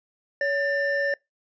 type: tone pair together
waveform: triangle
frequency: 563 / 1787.4 Hz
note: C#5 / A6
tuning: +27 / +27 cents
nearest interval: octave + minor sixth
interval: 2000 cents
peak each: -23 / -23 dBFS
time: 0.41-1.14 s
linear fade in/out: 2 ms
effects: noise-tail reverb RT60 0.2 s tail -26 dB re dry + resampled to 16000 Hz